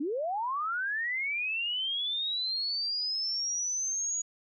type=linear sweep; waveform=sine; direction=up; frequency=261.9 to 6800 Hz; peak=-29 dBFS; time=0-4.22 s; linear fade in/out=10 ms; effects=none

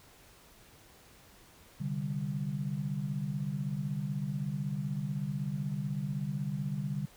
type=chord; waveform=sine; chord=C suspended second; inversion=none; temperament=equal; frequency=130.81 / 146.83 / 196 Hz; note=C3 / D3 / G3; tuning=0 / 0 / 0 cents; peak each=-39 / -34 / -37 dBFS; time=1.8-7.06 s; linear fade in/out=10 ms; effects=pink hiss -58 dBFS RMS until 7.16 s

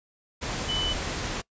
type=tone in noise; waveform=sine; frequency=3000 Hz; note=F#7; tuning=23 cents sharp; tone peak=-26 dBFS; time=0.68-0.94 s; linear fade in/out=20 ms; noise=pink; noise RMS=-31 dBFS; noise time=0.41-1.42 s; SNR=+2 dB; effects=noise-tail reverb RT60 0.1 s tail -22 dB re dry + resampled to 16000 Hz

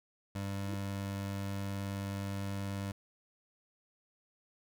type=tone; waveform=25% pulse; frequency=98.9 Hz; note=G2; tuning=16 cents sharp; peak=-32 dBFS; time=0.35-2.92 s; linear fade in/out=5 ms
type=tone with exponential growth; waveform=sine; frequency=316.4 Hz; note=D#4; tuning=29 cents sharp; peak=-36 dBFS; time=0.59-0.74 s; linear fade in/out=2 ms; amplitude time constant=31 ms
effects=none

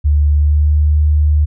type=tone with pitch glide; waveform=sine; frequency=73.6 to 75.15 Hz; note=D2 to D2; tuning=+4 to +40 cents; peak=-8 dBFS; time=0.04-1.46 s; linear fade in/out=20 ms; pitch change=+36 cents; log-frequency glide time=0.34-0.73 s; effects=none

